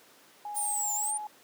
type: tone with pitch glide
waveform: sine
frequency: 831 to 845 Hz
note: G#5 to G#5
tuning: +1 to +30 cents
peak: -35 dBFS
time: 0.45-1.27 s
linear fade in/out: 2 ms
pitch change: +29 cents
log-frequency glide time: 0.89-1.07 s
type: noise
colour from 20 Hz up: violet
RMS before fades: -40 dBFS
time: 0.54-1.12 s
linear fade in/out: 20 ms
type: exponential two-way sweep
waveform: sine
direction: down then up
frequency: 9360 to 7050 to 9360 Hz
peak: -29 dBFS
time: 0.56-1.18 s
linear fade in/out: 10 ms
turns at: 0.94 s
effects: pink hiss -57 dBFS RMS until 1.43 s + high-pass 300 Hz 12 dB/octave